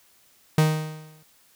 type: tone with exponential decay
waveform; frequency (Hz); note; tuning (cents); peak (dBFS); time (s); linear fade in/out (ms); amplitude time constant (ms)
45% pulse; 155.56; D#3; 0; -14; 0.58-1.23; 2; 140
effects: white hiss -59 dBFS RMS until 1.55 s